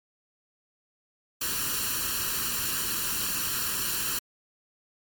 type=noise with comb filter; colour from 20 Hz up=white; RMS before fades=-29 dBFS; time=1.41-4.19 s; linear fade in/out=5 ms; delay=0.7 ms; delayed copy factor=+0.75; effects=MP3 96 kbps